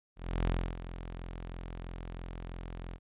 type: tone with ADSR envelope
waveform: sawtooth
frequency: 43.05 Hz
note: F1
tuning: 24 cents flat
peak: -23 dBFS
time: 0.16-2.99 s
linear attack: 310 ms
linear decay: 290 ms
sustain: -13 dB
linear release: 55 ms
effects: resampled to 8000 Hz